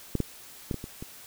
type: clicks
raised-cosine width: 3 ms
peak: -13 / -13 / -16 / -19 / -24 / -24 dBFS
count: 6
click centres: 0.153 / 0.203 / 0.712 / 0.743 / 0.841 / 1.025 s
effects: white hiss -48 dBFS RMS until 1.26 s